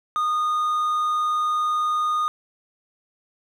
triangle tone, 1229 Hz, D#6, 22 cents flat, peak -18 dBFS, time 0.16-2.28 s, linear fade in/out 0 ms, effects none

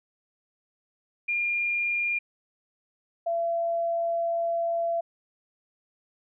sine tone pair in turn, 2408 / 675.7 Hz, D7 / E5, +43 / +43 cents, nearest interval octave + minor seventh, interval 2200 cents, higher first, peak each -24 dBFS, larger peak neither, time 1.28-2.19 / 3.26-5.01 s, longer second, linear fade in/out 10 ms, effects none

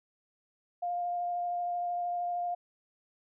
sine tone with vibrato, 704 Hz, F5, 14 cents sharp, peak -30 dBFS, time 0.82-2.55 s, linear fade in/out 10 ms, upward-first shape sine, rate 13 Hz, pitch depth 10 cents each way, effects none

